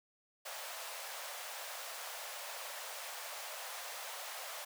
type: high-pass noise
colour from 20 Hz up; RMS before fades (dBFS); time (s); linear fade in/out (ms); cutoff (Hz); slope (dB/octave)
pink; -45; 0.45-4.65; 10; 540; 48
effects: none